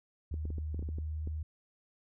sine tone with pitch glide, 77 to 77.58 Hz, D#2 to D#2, -17 to -4 cents, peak -34 dBFS, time 0.31-1.43 s, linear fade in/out 5 ms, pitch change +13 cents, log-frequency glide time 0.89-1.24 s
clicks, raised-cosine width 3 ms, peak -30 dBFS, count 10, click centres 0.341 / 0.454 / 0.504 / 0.583 / 0.745 / 0.793 / 0.826 / 0.889 / 0.985 / 1.274 s
effects none

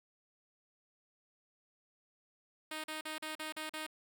5% pulse tone bursts, 311 Hz, D#4, 1 cent flat, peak -28 dBFS, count 7, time 2.71-3.866 s, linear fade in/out 5 ms, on 130 ms, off 41 ms, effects none

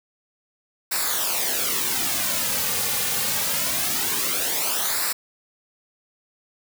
white noise with flanger, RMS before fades -24 dBFS, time 0.91-5.13 s, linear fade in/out 10 ms, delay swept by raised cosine 0.31 to 3.11 ms, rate 0.24 Hz, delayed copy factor -0.7, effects none

